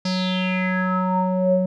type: tone with low-pass filter sweep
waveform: square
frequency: 185 Hz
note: F#3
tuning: in tune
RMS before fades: -21 dBFS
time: 0.05-1.66 s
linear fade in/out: 5 ms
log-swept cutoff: 5100 to 450 Hz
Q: 6.4
effects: none